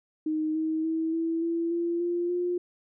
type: tone with pitch steps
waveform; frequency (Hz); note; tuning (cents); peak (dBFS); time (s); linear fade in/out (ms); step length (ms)
sine; 311.1 / 316.9 / 322.8 / 328.8 / 335 / 341.2 / 347.6 / 354.1; D#4 / D#4 / E4 / E4 / E4 / F4 / F4 / F4; 0 / +32 / -36 / -4 / +28 / -40 / -8 / +24; -25; 0.26-2.58; 5; 290
effects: none